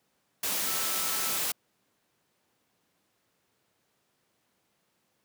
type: tone in noise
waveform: sine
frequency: 1318.5 Hz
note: E6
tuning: in tune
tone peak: -41 dBFS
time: 0.66-1.38 s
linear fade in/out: 5 ms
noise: white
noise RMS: -30 dBFS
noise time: 0.43-1.52 s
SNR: -14 dB
effects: pink hiss -73 dBFS RMS until 5.24 s + high-pass 150 Hz 12 dB/octave